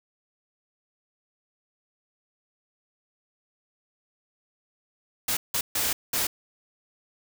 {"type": "noise bursts at uneven times", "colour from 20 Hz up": "white", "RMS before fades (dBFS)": -26, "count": 4, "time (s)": [[5.28, 5.37], [5.54, 5.61], [5.75, 5.93], [6.13, 6.27]], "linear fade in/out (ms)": 5, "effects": []}